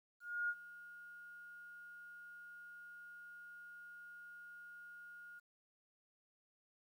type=tone with ADSR envelope; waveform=sine; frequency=1428 Hz; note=F6; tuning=38 cents sharp; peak=-34 dBFS; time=0.2-5.4 s; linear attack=290 ms; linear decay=52 ms; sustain=-18 dB; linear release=16 ms; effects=12-bit